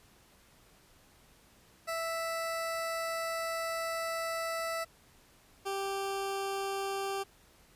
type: tone pair in turn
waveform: 20% pulse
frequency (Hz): 659.3 / 392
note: E5 / G4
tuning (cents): 0 / 0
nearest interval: major sixth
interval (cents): 900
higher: first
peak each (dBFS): -28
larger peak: neither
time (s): 1.87-4.85 / 5.65-7.24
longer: first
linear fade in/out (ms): 20
effects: pink hiss -62 dBFS RMS until 7.75 s + resampled to 32000 Hz